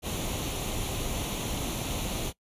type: noise with comb filter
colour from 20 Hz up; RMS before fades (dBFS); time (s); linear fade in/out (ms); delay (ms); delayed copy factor
pink; -32; 0.02-2.33; 50; 0.3; +0.6
effects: noise-tail reverb RT60 0.1 s tail -21 dB re dry + resampled to 32000 Hz

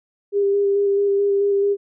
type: tone with vibrato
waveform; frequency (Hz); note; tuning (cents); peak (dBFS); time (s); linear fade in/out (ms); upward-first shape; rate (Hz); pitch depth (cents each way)
sine; 400.7; G4; +38; -15; 0.32-1.77; 50; square; 4.6; 13
effects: none

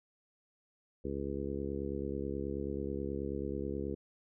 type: harmonic tone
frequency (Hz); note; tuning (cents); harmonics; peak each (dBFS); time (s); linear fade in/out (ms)
69.3; C#2; 0; 1 / 2 / 3 / 4 / 5 / 6 / 7; -42 / -45 / -42 / -43 / -41 / -41 / -44; 1.04-3.95; 10
effects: none

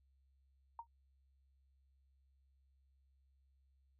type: tone with exponential decay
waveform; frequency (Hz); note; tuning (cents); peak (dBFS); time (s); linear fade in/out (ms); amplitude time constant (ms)
sine; 929; A#5; -6; -40; 0.79-0.87; 2; 16
effects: added 67 Hz sine -70 dBFS peak until 3.99 s

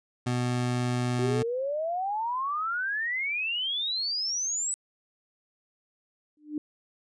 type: tone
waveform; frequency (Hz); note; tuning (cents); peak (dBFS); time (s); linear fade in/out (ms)
25% pulse; 123.47; B2; 0; -22; 0.26-1.43; 10
type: exponential sweep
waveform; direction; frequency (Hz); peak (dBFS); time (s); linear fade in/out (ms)
sine; up; 366.8 to 8040; -27; 1.19-4.74; 0
type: tone with exponential growth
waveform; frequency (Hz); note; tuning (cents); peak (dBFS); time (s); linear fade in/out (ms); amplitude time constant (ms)
sine; 300; D4; +37; -25; 6.37-6.58; 2; 44
effects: resampled to 22050 Hz

